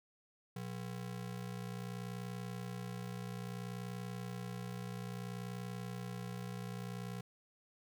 square ring-modulated tone, 150.4 Hz, D3, 42 cents sharp, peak -39 dBFS, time 0.56-7.21 s, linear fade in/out 2 ms, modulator 30.3 Hz, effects none

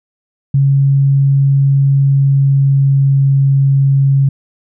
sine tone with pitch glide, 138.1 to 137.3 Hz, C#3 to C#3, -6 to -16 cents, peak -7 dBFS, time 0.54-4.29 s, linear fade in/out 5 ms, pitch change -10 cents, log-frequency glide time 1.98-3.29 s, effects none

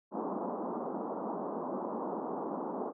pink band-pass noise, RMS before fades -37 dBFS, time 0.11-2.93 s, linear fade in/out 50 ms, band 200 to 1100 Hz, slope 48 dB/octave, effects none

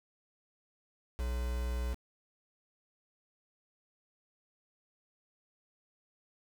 triangle tone with quantisation, 61.2 Hz, B1, 15 cents flat, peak -30 dBFS, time 1.18-1.95 s, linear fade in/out 20 ms, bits 7, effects none

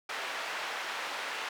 white band-pass noise, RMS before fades -37 dBFS, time 0.09-1.49 s, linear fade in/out 5 ms, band 610 to 2300 Hz, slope 12 dB/octave, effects none

